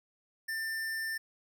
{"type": "tone", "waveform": "square", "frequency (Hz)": 1790, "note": "A6", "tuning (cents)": 29, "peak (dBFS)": -34, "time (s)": [0.48, 1.18], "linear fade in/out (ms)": 10, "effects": []}